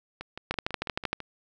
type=two click trains; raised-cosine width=0.3 ms; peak=-11 / -21 dBFS; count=9 / 7; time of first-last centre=0.51-1.13 / 0.21-1.203 s; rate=12.9 / 6.04 Hz; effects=none